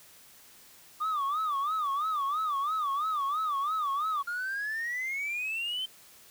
sine tone with vibrato, 1190 Hz, D6, 22 cents sharp, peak -25 dBFS, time 1-4.23 s, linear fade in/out 20 ms, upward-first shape sine, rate 3 Hz, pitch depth 150 cents each way
triangle exponential sweep, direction up, 1396.9 to 3119 Hz, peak -28 dBFS, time 4.27-5.86 s, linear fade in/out 10 ms
effects tanh soft clip ceiling -26 dBFS + white hiss -55 dBFS RMS until 6.3 s

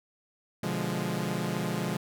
sawtooth chord, B diminished seventh, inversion none, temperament equal, 123.47 / 146.83 / 174.61 / 207.7 Hz, B2 / D3 / F3 / Ab3, 0 / 0 / 0 / 0 cents, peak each -33 / -32 / -29 / -30 dBFS, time 0.63-1.97 s, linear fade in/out 5 ms, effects none

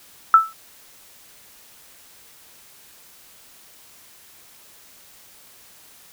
sine tone with exponential decay, 1318.5 Hz, E6, in tune, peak -4 dBFS, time 0.34-0.53 s, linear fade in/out 1 ms, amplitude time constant 40 ms, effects white hiss -49 dBFS RMS until 6.12 s

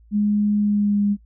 sine tone with pitch glide, 207.7 to 203.9 Hz, G#3 to G#3, 0 to -32 cents, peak -16 dBFS, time 0.11-1.17 s, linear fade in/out 50 ms, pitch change -32 cents, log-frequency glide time 0.58-1.04 s, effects noise-tail reverb RT60 0.1 s tail -23 dB re dry + added 56 Hz sine -48 dBFS peak until 1.25 s

